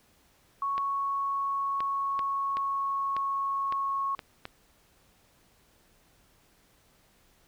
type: tone with pitch glide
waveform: sine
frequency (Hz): 1108.7 to 1098.5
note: C#6 to C#6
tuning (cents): 0 to -16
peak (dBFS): -27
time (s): 0.62-4.15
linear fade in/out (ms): 2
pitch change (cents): -16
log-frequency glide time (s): 0.72-4.01
type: clicks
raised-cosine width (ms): 0.3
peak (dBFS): -21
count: 8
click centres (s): 0.78 / 1.805 / 2.192 / 2.57 / 3.166 / 3.724 / 4.192 / 4.454
effects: pink hiss -64 dBFS RMS until 7.47 s

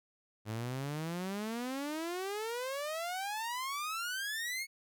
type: exponential sweep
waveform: sawtooth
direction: up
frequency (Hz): 105 to 2217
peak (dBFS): -32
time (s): 0.45-4.67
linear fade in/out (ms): 50
effects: none

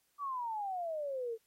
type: exponential sweep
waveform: sine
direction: down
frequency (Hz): 1174.7 to 440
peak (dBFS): -35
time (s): 0.18-1.38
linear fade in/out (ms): 50
effects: white hiss -75 dBFS RMS until 1.46 s + AAC 48 kbps

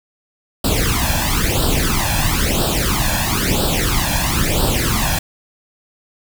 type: noise with flanger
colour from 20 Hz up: pink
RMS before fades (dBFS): -17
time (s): 0.64-5.19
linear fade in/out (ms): 5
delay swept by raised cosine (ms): 0.23 to 1.21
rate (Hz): 1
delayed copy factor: +0.85
effects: none

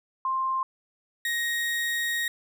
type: tone pair in turn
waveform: sine / 35% pulse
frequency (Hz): 1053 / 1876.2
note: C6 / A#6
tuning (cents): +11 / +11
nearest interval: minor seventh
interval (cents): 1000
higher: second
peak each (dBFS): -24 / -24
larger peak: neither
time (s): 0.25-0.63 / 1.25-2.28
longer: second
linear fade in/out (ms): 2
effects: none

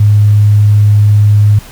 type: tone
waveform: sine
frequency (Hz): 104.1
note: G#2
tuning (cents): +5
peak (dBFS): -3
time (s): 0-1.59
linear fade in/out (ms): 5
effects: pink hiss -34 dBFS RMS until 1.71 s

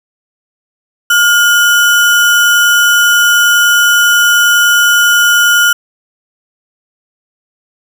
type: tone with sample-and-hold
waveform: sine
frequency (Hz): 1421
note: F6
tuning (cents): +30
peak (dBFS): -5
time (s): 1.1-5.73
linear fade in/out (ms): 5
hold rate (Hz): 4410
effects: none

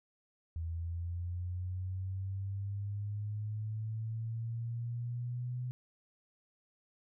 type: linear sweep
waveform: sine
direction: up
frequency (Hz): 81.8 to 125.3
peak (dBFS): -35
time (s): 0.56-5.71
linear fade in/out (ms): 0
effects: none

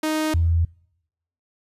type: tone pair in turn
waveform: sawtooth / sine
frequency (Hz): 311.1 / 83.55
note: D#4 / E2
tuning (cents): 0 / +24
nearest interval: octave + major seventh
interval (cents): 2276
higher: first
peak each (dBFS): -17 / -16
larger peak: second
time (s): 0.03-0.34 / 0.34-0.65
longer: neither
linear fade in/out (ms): 5
effects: noise-tail reverb RT60 0.8 s tail -26 dB re dry + resampled to 32000 Hz

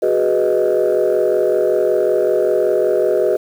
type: chord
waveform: sine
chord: G# minor seventh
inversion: third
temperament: equal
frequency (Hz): 370 / 415.3 / 493.9 / 622.3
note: F#4 / G#4 / B4 / D#5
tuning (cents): 0 / 0 / 0 / 0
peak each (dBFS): -17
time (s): 0.02-3.37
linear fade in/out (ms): 10
effects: tanh soft clip ceiling -7 dBFS + 7-bit

